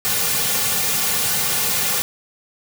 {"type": "noise with comb filter", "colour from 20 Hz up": "white", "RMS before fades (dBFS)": -20, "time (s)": [0.05, 2.02], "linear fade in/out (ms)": 0, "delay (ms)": 3.1, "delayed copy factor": -0.95, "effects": []}